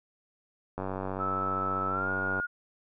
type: click train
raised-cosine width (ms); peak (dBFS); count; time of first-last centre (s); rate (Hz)
1; -20; 155; 0.78-2.399; 95.1
type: tone with pitch glide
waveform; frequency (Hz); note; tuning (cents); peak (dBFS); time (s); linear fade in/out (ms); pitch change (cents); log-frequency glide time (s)
sine; 1311 to 1429.7; E6 to F6; -10 to +40; -29; 1.19-2.47; 20; +150; 1.87-2.1
effects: none